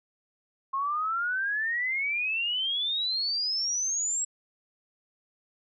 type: exponential sweep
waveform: sine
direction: up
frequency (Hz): 1067 to 7750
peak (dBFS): -26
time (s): 0.73-4.25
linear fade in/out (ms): 10
effects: none